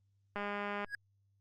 click train, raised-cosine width 0.5 ms, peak -24 dBFS, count 100, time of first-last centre 0.36-0.845 s, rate 204 Hz
triangle tone with exponential growth, 1654 Hz, G#6, 8 cents flat, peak -31 dBFS, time 0.85-0.95 s, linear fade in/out 2 ms, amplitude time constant 21 ms
effects added 99 Hz sine -70 dBFS peak until 1.4 s + Opus 32 kbps

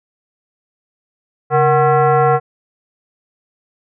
sine tone with frequency modulation, 138.59 Hz, C#3, in tune, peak -9 dBFS, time 1.5-2.4 s, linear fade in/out 50 ms, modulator 608 Hz, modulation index 1.7, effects none

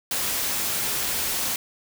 white noise, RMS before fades -26 dBFS, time 0.11-1.56 s, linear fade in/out 2 ms, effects none

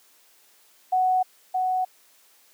sine tone pair in turn, 742 / 742 Hz, F#5 / F#5, +5 / +5 cents, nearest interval unison, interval 0 cents, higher neither, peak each -18 / -21 dBFS, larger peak first, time 0.92-1.23 / 1.54-1.85 s, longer neither, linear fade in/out 10 ms, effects white hiss -58 dBFS RMS until 2.53 s + high-pass 300 Hz 12 dB/octave

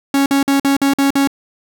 45% pulse tone bursts, 276.7 Hz, C#4, 3 cents flat, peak -11 dBFS, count 7, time 0.14-1.274 s, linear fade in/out 2 ms, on 120 ms, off 49 ms, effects none

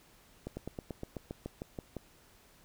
slowing click train, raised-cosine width 2 ms, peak -25 dBFS, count 12, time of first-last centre 0.47-1.967 s, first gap 100 ms, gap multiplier 1.06, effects pink hiss -62 dBFS RMS until 2.64 s

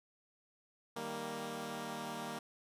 10% pulse chord, Eb major, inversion none, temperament equal, 155.56 / 196 / 233.1 Hz, Eb3 / G3 / Bb3, 0 / 0 / 0 cents, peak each -39 / -38 / -34 dBFS, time 0.96-2.39 s, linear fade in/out 5 ms, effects resampled to 32000 Hz

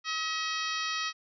harmonic tone, 638 Hz, D#5, 43 cents sharp, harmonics 2 / 3 / 4 / 5 / 6 / 7 / 8 / 9, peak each -35 / -37 / -38 / -39 / -40 / -40 / -41 / -42 dBFS, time 0.04-1.13 s, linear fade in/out 50 ms, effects none

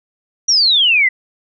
sine exponential sweep, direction down, 5870 to 1971 Hz, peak -9 dBFS, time 0.48-1.09 s, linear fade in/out 10 ms, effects none

